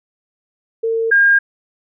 sine tone pair in turn, 453.2 / 1615 Hz, A#4 / G#6, -49 / -49 cents, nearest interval octave + minor seventh, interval 2200 cents, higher second, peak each -15 / -8 dBFS, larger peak second, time 0.83-1.11 / 1.11-1.39 s, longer neither, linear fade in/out 10 ms, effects none

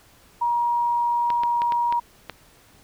sine tone, 951 Hz, A#5, 34 cents sharp, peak -19 dBFS, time 0.41-2 s, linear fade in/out 10 ms
clicks, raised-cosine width 0.3 ms, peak -15 dBFS, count 6, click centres 1.303 / 1.435 / 1.619 / 1.722 / 1.925 / 2.297 s
effects pink hiss -54 dBFS RMS until 2.83 s

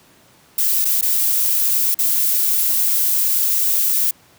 violet noise with dropouts, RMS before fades -17 dBFS, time 0.58-4.11 s, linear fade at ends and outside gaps 5 ms, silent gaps 0.847-0.851 / 1.012-1.025 / 1.945-1.988 s, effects pink hiss -51 dBFS RMS until 4.38 s + high-pass 100 Hz 12 dB/octave

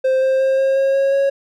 triangle tone with pitch steps, 523.3 / 527.9 / 532.4 / 537.1 / 541.8 / 546.5 / 551.2 Hz, C5 / C5 / C5 / C5 / C#5 / C#5 / C#5, 0 / +15 / +30 / +45 / -40 / -25 / -10 cents, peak -11 dBFS, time 0.04-1.3 s, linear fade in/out 10 ms, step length 180 ms, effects none

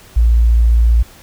sine tone, 57.5 Hz, A#1, 23 cents flat, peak -7 dBFS, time 0.16-1.03 s, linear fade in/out 10 ms, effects pink hiss -42 dBFS RMS until 1.22 s

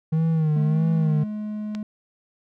triangle tone with vibrato, 156.7 Hz, D#3, 13 cents sharp, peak -16 dBFS, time 0.12-1.24 s, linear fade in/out 10 ms, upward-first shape sine, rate 1.6 Hz, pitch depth 71 cents each way
triangle tone with pitch glide, 215.1 to 211.8 Hz, A3 to G#3, -39 to +34 cents, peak -25 dBFS, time 0.56-1.83 s, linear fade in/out 2 ms, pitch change -27 cents, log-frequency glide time 0.74-1.21 s
click, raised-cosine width 0.2 ms, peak -19 dBFS, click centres 1.75 s
effects none

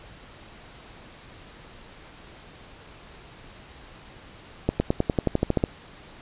accelerating click train, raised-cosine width 2 ms, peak -7 dBFS, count 12, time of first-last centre 4.69-5.639 s, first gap 110 ms, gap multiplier 0.95, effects pink hiss -47 dBFS RMS until 6.21 s + resampled to 8000 Hz

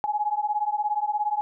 sine beating tone pair, 830.6 / 847.6 Hz, G#5 / G#5, 0 / +35 cents, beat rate 17 Hz, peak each -26 dBFS, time 0.04-1.41 s, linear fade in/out 0 ms, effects none

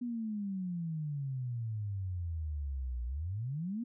sine exponential two-way sweep, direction down then up, 246.9 to 58.6 to 246.9 Hz, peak -34 dBFS, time 0.01-3.84 s, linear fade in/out 10 ms, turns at 3.05 s, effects none

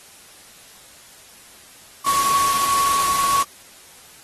sine tone in noise, 1114 Hz, C#6, 8 cents sharp, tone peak -17 dBFS, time 2.06-3.43 s, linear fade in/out 5 ms, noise white, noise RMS -24 dBFS, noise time 2.06-3.43 s, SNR +4 dB, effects white hiss -46 dBFS RMS until 4.23 s + AAC 32 kbps

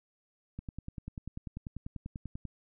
click train, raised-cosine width 5 ms, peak -27 dBFS, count 20, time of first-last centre 0.59-2.453 s, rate 10.2 Hz, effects none

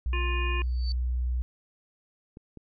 sine tone, 61.74 Hz, B1, in tune, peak -25 dBFS, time 0.06-1.42 s, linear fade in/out 0 ms
harmonic tone, 352.3 Hz, F4, 15 cents sharp, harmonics 1 / 3 / 5 / 7 / 8, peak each -38 / -36 / -40 / -34 / -40 dBFS, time 0.13-0.62 s, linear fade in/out 2 ms
sine tone with exponential growth, 4535 Hz, C#8, 39 cents sharp, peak -33 dBFS, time 0.62-0.92 s, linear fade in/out 1 ms, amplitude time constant 65 ms
clicks, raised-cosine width 3 ms, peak -31 dBFS, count 2, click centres 2.371 / 2.573 s
effects none

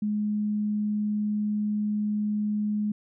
sine tone, 209.8 Hz, G#3, 18 cents sharp, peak -24 dBFS, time 0.02-2.92 s, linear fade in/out 5 ms, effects none

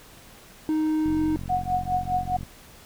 triangle tone, 311.1 Hz, D#4, in tune, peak -19 dBFS, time 0.69-1.36 s, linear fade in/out 0 ms
click train, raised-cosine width 5 ms, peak -23 dBFS, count 63, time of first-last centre 1.06-2.432 s, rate 45.2 Hz
sine tone with tremolo, 733 Hz, F#5, 16 cents flat, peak -19 dBFS, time 1.49-2.37 s, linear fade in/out 10 ms, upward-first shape triangle, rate 4.9 Hz, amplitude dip 100%
effects pink hiss -49 dBFS RMS until 2.85 s

